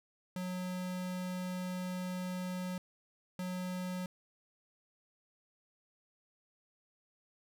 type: tone bursts at uneven times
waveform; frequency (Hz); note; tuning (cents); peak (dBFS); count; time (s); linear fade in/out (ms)
square; 182.5; F#3; -24; -37; 2; 0.36-2.78 / 3.39-4.06; 2
effects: none